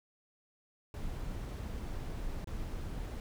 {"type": "noise with dropouts", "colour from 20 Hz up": "brown", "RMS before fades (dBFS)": -39, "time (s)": [0.94, 3.2], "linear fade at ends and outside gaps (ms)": 1, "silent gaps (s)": [2.444, 2.472], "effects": []}